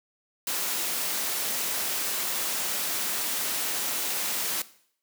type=noise with amplitude modulation; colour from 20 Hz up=white; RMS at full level=-28 dBFS; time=0.47-4.62 s; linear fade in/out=2 ms; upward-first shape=sine; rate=285 Hz; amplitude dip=25%; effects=noise-tail reverb RT60 0.6 s tail -17 dB re dry + high-pass 200 Hz 12 dB/octave